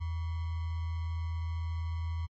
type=tone with sample-and-hold; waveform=sine; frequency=82.41 Hz; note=E2; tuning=in tune; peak=-31 dBFS; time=0-2.27 s; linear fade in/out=20 ms; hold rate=1050 Hz; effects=low-pass 4000 Hz 12 dB/octave + MP3 32 kbps